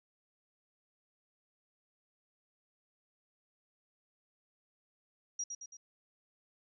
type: tone with echo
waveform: sine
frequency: 5730 Hz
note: F8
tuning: 44 cents sharp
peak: -34 dBFS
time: 5.39-5.44 s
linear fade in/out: 5 ms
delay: 110 ms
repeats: 3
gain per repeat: -5 dB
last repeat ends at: 5.77 s
effects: none